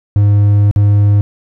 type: tone with dropouts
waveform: triangle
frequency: 102.4 Hz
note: G#2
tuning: 24 cents flat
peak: -4 dBFS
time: 0.16-1.21 s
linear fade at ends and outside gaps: 0 ms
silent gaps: 0.712-0.761 s
effects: none